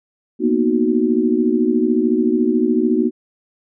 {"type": "chord", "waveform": "sine", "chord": "B major seventh", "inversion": "third", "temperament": "equal", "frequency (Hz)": [233.1, 246.9, 311.1, 370], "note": ["A#3", "B3", "D#4", "F#4"], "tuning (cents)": [0, 0, 0, 0], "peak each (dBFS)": -19, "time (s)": [0.39, 3.11], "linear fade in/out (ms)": 50, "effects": []}